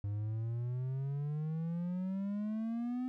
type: exponential sweep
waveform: triangle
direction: up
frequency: 100.5 to 256.3 Hz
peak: -32 dBFS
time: 0.04-3.08 s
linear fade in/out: 0 ms
effects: none